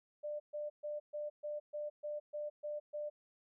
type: tone bursts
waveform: sine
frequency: 595 Hz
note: D5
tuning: 22 cents sharp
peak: -38 dBFS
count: 10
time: 0.23-3.1 s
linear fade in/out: 20 ms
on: 170 ms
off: 130 ms
effects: none